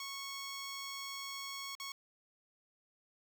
10% pulse tone with dropouts, 1103 Hz, C#6, 9 cents flat, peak -33 dBFS, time 0-1.92 s, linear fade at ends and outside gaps 2 ms, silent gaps 1.752-1.799 s, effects none

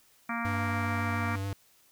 harmonic tone, 233.1 Hz, A#3, in tune, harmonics 1 / 3 / 4 / 5 / 6 / 7 / 8 / 9 / 10, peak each -35 / -40 / -40 / -37 / -38 / -43 / -41 / -46 / -40 dBFS, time 0.29-1.36 s, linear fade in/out 5 ms
square tone with vibrato, 98 Hz, G2, in tune, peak -32 dBFS, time 0.45-1.53 s, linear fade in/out 0 ms, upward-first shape sine, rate 7.1 Hz, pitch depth 20 cents each way
effects white hiss -63 dBFS RMS until 1.91 s

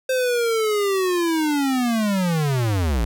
square linear sweep, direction down, 523 to 51.3 Hz, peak -19 dBFS, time 0.09-3.05 s, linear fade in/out 5 ms, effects none

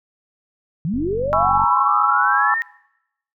sine linear sweep, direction up, 144.1 to 1864.7 Hz, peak -19 dBFS, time 0.85-2.62 s, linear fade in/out 0 ms
click train, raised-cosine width 5 ms, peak -19 dBFS, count 34, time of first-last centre 0.94-1.639 s, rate 47.2 Hz
sine chord, C# minor seventh, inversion second, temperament just, 831.5 / 997.9 / 1108.7 / 1330.5 Hz, G#5 / B5 / C#6 / E6, +2 / +18 / 0 / +16 cents, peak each -21 / -24 / -20 / -19 dBFS, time 1.33-2.54 s, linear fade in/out 0 ms
effects noise-tail reverb RT60 0.8 s tail -22 dB re dry

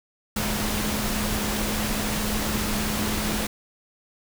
sine tone in noise, 211.7 Hz, G#3, 33 cents sharp, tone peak -29 dBFS, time 0.36-3.47 s, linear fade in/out 5 ms, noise pink, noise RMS -27 dBFS, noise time 0.36-3.47 s, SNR -5 dB, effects none

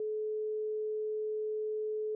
sine tone, 429.6 Hz, A4, 41 cents flat, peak -32 dBFS, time 0-2.15 s, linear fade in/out 2 ms, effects none

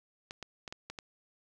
clicks, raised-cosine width 0.2 ms, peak -24 dBFS, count 6, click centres 0.309 / 0.427 / 0.678 / 0.725 / 0.9 / 0.988 s, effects 11-bit

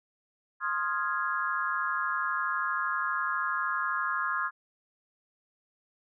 sine chord, F minor seventh, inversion second, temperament equal with one note detuned, 1053.2 / 1244.5 / 1396.9 / 1661.2 Hz, C6 / Eb6 / F6 / Ab6, +11 / 0 / 0 / 0 cents, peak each -33 dBFS, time 0.6-4.51 s, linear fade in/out 50 ms, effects none

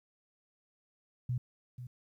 sine tone with echo, 124.1 Hz, B2, 9 cents sharp, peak -30 dBFS, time 1.29-1.38 s, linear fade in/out 5 ms, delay 490 ms, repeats 1, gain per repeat -11 dB, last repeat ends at 1.87 s, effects 12-bit

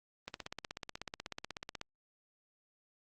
click train, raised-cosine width 0.2 ms, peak -23 dBFS, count 26, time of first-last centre 0.28-1.814 s, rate 16.3 Hz, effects Opus 32 kbps

